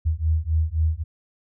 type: beating tone pair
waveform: sine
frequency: 77.78 / 81.58 Hz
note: D#2 / E2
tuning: 0 / -17 cents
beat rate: 3.8 Hz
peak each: -22 dBFS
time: 0.05-1.04 s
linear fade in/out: 20 ms
effects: none